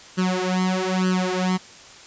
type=tone with flanger; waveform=sawtooth; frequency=185 Hz; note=F#3; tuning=in tune; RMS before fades=-22 dBFS; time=0.17-1.58 s; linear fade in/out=20 ms; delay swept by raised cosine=0.66 to 4.46 ms; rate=1.1 Hz; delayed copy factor=+1; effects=white hiss -44 dBFS RMS until 2.06 s + resampled to 16000 Hz